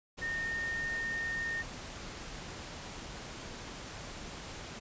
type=tone in noise; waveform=sine; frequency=1834 Hz; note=A#6; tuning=29 cents flat; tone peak=-33 dBFS; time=0.21-1.63 s; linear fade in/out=20 ms; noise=pink; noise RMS=-44 dBFS; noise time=0.17-4.8 s; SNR=+8 dB; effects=resampled to 16000 Hz